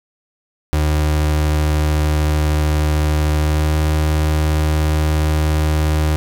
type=tone with pitch glide; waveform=35% pulse; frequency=76.1 to 77.03 Hz; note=D#2 to D#2; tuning=-38 to -17 cents; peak=-12 dBFS; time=0.73-6.16 s; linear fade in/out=0 ms; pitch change=+21 cents; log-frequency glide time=3.41-3.74 s; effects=none